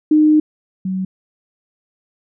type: tone pair in turn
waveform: sine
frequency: 306.1 / 188.06 Hz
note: D#4 / F#3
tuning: -28 / +28 cents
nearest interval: minor sixth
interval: 844 cents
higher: first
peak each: -8 / -18 dBFS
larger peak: first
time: 0.11-0.4 / 0.85-1.05 s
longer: first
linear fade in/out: 5 ms
effects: none